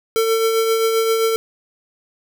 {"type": "tone with tremolo", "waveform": "square", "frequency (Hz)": 450, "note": "A4", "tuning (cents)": 39, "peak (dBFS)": -14, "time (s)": [0.16, 1.36], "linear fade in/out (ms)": 0, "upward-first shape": "triangle", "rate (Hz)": 7.6, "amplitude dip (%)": 40, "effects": []}